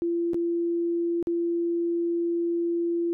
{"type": "tone with dropouts", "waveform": "sine", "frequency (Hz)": 340.9, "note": "F4", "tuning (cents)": -42, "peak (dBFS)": -23, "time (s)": [0.02, 3.13], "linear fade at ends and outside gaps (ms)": 0, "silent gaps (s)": [[0.334, 0.344], [1.227, 1.271]], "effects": []}